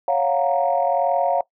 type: chord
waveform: sine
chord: Gb major seventh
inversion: second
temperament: equal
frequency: 554.4 / 698.5 / 740 / 932.3 Hz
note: Db5 / F5 / Gb5 / Bb5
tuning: 0 / 0 / 0 / 0 cents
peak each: -21 / -20 / -24 / -25 dBFS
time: 0.08-1.41 s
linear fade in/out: 2 ms
effects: noise-tail reverb RT60 0.1 s tail -20 dB re dry + tanh soft clip ceiling -7 dBFS